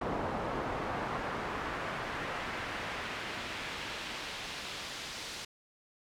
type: noise with band-pass filter sweep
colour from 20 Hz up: brown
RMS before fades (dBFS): -38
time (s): 0.01-5.45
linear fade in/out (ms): 5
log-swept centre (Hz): 800 to 4900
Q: 0.98
effects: none